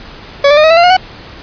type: tone with pitch steps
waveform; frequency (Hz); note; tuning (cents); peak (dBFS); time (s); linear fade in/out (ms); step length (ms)
40% pulse; 564 / 586.9 / 610.8 / 635.6 / 661.5 / 688.4 / 716.4 / 745.5; C#5 / D5 / D#5 / D#5 / E5 / F5 / F5 / F#5; +30 / -1 / -32 / +37 / +6 / -25 / +44 / +13; -3; 0.44-0.968; 5; 66
effects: pink hiss -32 dBFS RMS until 1.42 s + resampled to 11025 Hz